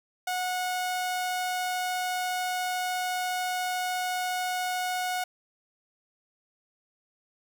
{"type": "tone", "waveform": "sawtooth", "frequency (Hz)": 731, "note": "F#5", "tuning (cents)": -21, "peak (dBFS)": -24, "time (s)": [0.27, 5.24], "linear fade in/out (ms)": 5, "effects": ["11-bit"]}